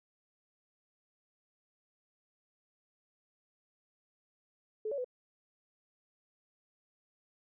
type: tone with pitch steps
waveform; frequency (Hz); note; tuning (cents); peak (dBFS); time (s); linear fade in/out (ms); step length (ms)
sine; 432.2 / 564 / 500; A4 / C#5 / B4; -31 / +30 / +21; -33; 4.85-5.045; 5; 65
effects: none